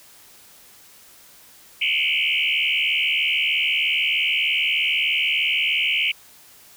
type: tone with frequency modulation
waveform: sine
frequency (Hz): 2637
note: E7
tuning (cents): 0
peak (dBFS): -18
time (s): 1.81-6.12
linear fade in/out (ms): 10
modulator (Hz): 76.8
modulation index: 5.7
effects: white hiss -49 dBFS RMS until 6.76 s